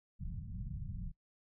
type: low-pass noise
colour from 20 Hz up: pink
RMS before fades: -42 dBFS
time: 0.19-1.12 s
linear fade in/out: 20 ms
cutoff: 190 Hz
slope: 48 dB/octave
effects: noise-tail reverb RT60 0.1 s tail -22 dB re dry